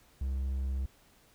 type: tone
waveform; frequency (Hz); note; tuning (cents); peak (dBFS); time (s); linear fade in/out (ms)
triangle; 66.5; C2; +29; -28; 0.21-0.86; 5
effects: pink hiss -63 dBFS RMS until 1.34 s